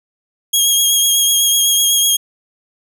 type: tone with vibrato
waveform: 15% pulse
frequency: 3273 Hz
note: G#7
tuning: 26 cents flat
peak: -4 dBFS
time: 0.53-2.17 s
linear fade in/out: 10 ms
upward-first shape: sine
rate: 8 Hz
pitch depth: 22 cents each way
effects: none